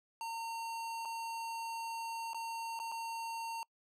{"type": "tone with dropouts", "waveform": "square", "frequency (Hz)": 914, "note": "A#5", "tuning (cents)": -34, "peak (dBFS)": -39, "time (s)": [0.21, 3.63], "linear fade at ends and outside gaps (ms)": 1, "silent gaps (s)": [[1.051, 1.055], [2.333, 2.345], [2.791, 2.799], [2.917, 2.921]], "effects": ["noise-tail reverb RT60 0.1 s tail -26 dB re dry", "low-pass 12000 Hz 12 dB/octave"]}